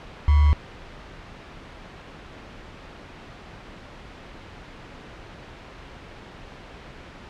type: tone with sample-and-hold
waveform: sine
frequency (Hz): 73.8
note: D2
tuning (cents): +9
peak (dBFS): -13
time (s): 0.28-0.53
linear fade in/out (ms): 0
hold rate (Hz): 1050
effects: pink hiss -42 dBFS RMS until 7.29 s + low-pass 3000 Hz 12 dB/octave